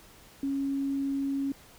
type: tone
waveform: sine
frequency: 275.5 Hz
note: C#4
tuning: 11 cents flat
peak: -27 dBFS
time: 0.43-1.52 s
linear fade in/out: 2 ms
effects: pink hiss -54 dBFS RMS until 1.78 s